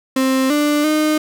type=tone with pitch steps; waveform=35% pulse; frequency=263.3 / 295.4 / 306.9 Hz; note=C4 / D4 / D#4; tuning=+11 / +10 / -24 cents; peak=-12 dBFS; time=0.16-1.18 s; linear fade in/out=5 ms; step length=340 ms; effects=none